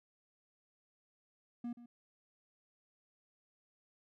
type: tone with echo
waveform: triangle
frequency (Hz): 238.9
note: A#3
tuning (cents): +43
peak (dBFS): -36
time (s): 1.64-1.73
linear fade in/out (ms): 5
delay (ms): 130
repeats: 1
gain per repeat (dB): -14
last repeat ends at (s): 1.86
effects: none